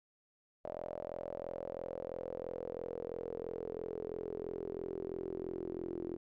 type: tone with band-pass filter sweep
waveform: sawtooth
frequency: 43 Hz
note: F1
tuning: 26 cents flat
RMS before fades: -42 dBFS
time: 0.64-6.17 s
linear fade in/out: 10 ms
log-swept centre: 610 to 350 Hz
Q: 7.1
effects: none